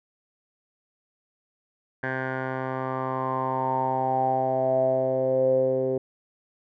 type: tone with low-pass filter sweep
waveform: 10% pulse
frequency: 130.81 Hz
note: C3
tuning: in tune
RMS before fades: -25 dBFS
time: 2.03-5.98 s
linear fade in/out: 5 ms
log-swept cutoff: 1600 to 450 Hz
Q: 8.9
effects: none